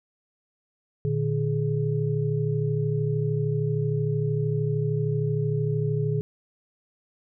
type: tone cluster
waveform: sine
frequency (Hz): 117.3 / 150.4 / 419.7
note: A#2 / D3 / G#4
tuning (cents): +11 / +42 / +18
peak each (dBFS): -27 / -25 / -29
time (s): 1.05-6.21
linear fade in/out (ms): 0
effects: none